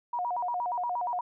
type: tone with vibrato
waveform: sine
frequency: 830.6 Hz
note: G#5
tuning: in tune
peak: -28 dBFS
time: 0.13-1.21 s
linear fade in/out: 5 ms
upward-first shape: square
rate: 8.5 Hz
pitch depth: 250 cents each way
effects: none